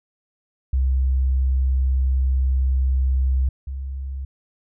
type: tone pair in turn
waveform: sine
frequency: 65.41 / 67.13 Hz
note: C2 / C2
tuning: 0 / +45 cents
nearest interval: unison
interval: 45 cents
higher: second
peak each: -16 / -26 dBFS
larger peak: first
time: 0.73-3.49 / 3.67-4.25 s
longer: first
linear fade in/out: 5 ms
effects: none